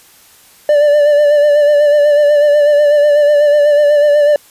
triangle tone with vibrato, 587.3 Hz, D5, in tune, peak -4 dBFS, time 0.69-4.36 s, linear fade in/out 2 ms, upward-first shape sine, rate 8.1 Hz, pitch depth 35 cents each way, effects white hiss -44 dBFS RMS until 4.5 s + resampled to 32000 Hz

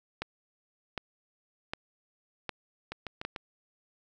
two click trains, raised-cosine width 0.3 ms, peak -17 / -21 dBFS, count 5 / 4, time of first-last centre 0.22-3.25 / 2.92-3.362 s, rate 1.32 / 6.79 Hz, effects none

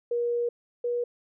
sine tone pair in turn, 476.6 / 481.9 Hz, A#4 / B4, +38 / -43 cents, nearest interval unison, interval 19 cents, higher second, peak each -24 / -25 dBFS, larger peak first, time 0.11-0.49 / 0.84-1.04 s, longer first, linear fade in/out 5 ms, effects none

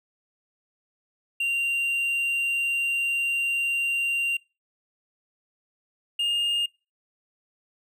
triangle tone pair in turn, 2771 / 2828 Hz, F7 / F7, -14 / +21 cents, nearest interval unison, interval 35 cents, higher second, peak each -21 dBFS, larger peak neither, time 1.4-4.37 / 6.19-6.66 s, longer first, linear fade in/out 5 ms, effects noise-tail reverb RT60 0.3 s tail -25 dB re dry

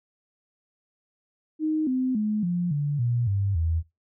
sine tone with pitch steps, 311.1 / 257.1 / 212.5 / 175.61 / 145.13 / 119.95 / 99.13 / 81.93 Hz, D#4 / C4 / G#3 / F3 / D3 / A#2 / G2 / E2, 0 / -30 / +40 / +10 / -20 / +50 / +20 / -10 cents, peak -22 dBFS, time 1.59-3.83 s, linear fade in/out 50 ms, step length 280 ms, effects noise-tail reverb RT60 0.2 s tail -17 dB re dry

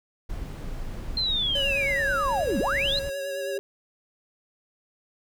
brown noise, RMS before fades -34 dBFS, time 0.29-3.1 s, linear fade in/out 10 ms
sine linear two-way sweep, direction down then up, 4186 to 174.61 to 4186 Hz, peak -23 dBFS, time 1.17-2.99 s, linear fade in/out 2 ms, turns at 2.59 s
square tone with vibrato, 554.4 Hz, C#5, in tune, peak -30 dBFS, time 1.55-3.58 s, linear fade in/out 5 ms, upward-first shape triangle, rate 9.4 Hz, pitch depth 35 cents each way
sine tone with exponential growth, 395.4 Hz, G4, 15 cents sharp, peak -28 dBFS, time 2.57-3.59 s, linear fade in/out 0 ms, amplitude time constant 220 ms
effects none

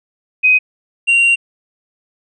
sine / triangle tone pair in turn, 2512 / 2761 Hz, D#7 / F7, +16 / -20 cents, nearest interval major second, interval 164 cents, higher second, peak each -7 dBFS, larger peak neither, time 0.43-0.59 / 1.07-1.36 s, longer second, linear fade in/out 20 ms, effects resampled to 24000 Hz

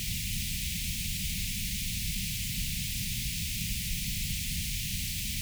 pink band-stop noise, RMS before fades -33 dBFS, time 0-5.41 s, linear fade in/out 0 ms, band 210 to 2200 Hz, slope 48 dB/octave, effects none

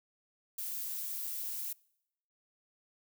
violet noise with amplitude modulation, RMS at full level -37 dBFS, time 0.58-1.73 s, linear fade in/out 5 ms, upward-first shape sine, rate 209 Hz, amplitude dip 35%, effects noise-tail reverb RT60 0.8 s tail -25 dB re dry

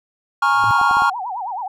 triangle chord, Bb minor seventh, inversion third, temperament equal with one note detuned, 830.6 / 932.3 / 1097.9 / 1396.9 Hz, Ab5 / Bb5 / Db6 / F6, 0 / 0 / -17 / 0 cents, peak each -19 / -20 / -15 / -16 dBFS, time 0.42-1.1 s, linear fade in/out 5 ms
sine tone with exponential growth, 110.1 Hz, A2, 2 cents sharp, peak -20 dBFS, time 0.48-0.71 s, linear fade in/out 0 ms, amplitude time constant 48 ms
clicks, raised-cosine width 2 ms, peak -20 dBFS, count 5, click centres 0.64 / 0.814 / 0.911 / 0.969 / 1.021 s
sine tone with vibrato, 852 Hz, G#5, 44 cents sharp, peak -23 dBFS, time 0.72-1.68 s, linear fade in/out 5 ms, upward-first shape sine, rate 9.4 Hz, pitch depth 260 cents each way
effects none

